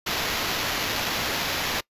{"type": "noise with sample-and-hold", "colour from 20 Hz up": "white", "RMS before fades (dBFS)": -27, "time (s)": [0.06, 1.81], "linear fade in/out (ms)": 10, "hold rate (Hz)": 8820, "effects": ["noise-tail reverb RT60 0.1 s tail -23 dB re dry", "resampled to 32000 Hz"]}